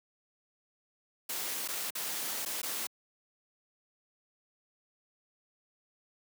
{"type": "noise with dropouts", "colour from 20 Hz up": "white", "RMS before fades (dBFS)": -36, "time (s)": [1.29, 2.87], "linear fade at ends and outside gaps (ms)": 5, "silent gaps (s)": [[1.678, 1.685], [1.905, 1.951], [2.452, 2.459], [2.618, 2.63]], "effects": ["high-pass 200 Hz 12 dB/octave"]}